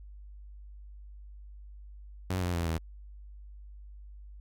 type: tone with pitch steps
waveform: sawtooth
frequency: 92.5 / 88.53 / 84.72 / 81.09 Hz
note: F#2 / F2 / E2 / E2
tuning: 0 / +24 / +48 / -28 cents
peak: -25 dBFS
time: 2.3-2.78 s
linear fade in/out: 5 ms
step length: 120 ms
effects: added 50 Hz sine -45 dBFS peak until 4.4 s